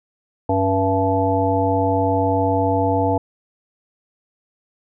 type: harmonic tone with a mistuned harmonic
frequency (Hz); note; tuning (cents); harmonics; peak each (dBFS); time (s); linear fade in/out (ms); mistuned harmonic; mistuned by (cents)
96.4; G2; -28; 1 / 3 / 5 / 7 / 9; -22 / -22 / -22 / -22 / -22; 0.49-3.18; 5; 3; -50
effects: none